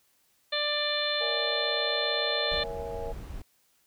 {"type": "harmonic tone", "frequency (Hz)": 592, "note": "D5", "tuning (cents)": 14, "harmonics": [1, 2, 3, 4, 5, 6, 7], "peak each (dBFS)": [-32, -38, -34, -38, -39, -31, -33], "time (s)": [0.52, 2.64], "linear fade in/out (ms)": 10}
{"type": "chord", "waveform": "sine", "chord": "A# half-diminished seventh", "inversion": "none", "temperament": "equal", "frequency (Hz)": [466.2, 554.4, 659.3, 830.6], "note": ["A#4", "C#5", "E5", "G#5"], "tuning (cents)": [0, 0, 0, 0], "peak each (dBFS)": [-36, -41, -41, -41], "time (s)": [1.2, 3.13], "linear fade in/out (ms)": 20}
{"type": "noise", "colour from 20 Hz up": "brown", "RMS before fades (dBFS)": -39, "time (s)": [2.51, 3.42], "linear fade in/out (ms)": 5}
{"effects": ["white hiss -68 dBFS RMS until 3.86 s"]}